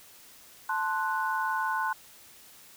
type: chord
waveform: sine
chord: F# diminished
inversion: first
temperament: equal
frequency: 880 / 1046.5 / 1480 Hz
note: A5 / C6 / F#6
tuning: 0 / 0 / 0 cents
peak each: -31 dBFS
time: 0.69-1.93 s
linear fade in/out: 5 ms
effects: white hiss -53 dBFS RMS until 2.76 s